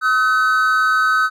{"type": "tone pair together", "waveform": "triangle", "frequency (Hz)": [1277, 1515.4], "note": ["D#6", "F#6"], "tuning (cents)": [45, 41], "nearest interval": "minor third", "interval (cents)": 296, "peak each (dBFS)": -14, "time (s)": [0.01, 1.3], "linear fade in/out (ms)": 50, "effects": []}